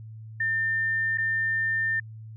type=tone with dropouts; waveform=sine; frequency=1800 Hz; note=A6; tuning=39 cents sharp; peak=-23 dBFS; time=0.4-2 s; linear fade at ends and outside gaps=5 ms; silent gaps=1.175-1.182 s; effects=added 110 Hz sine -39 dBFS peak until 2.36 s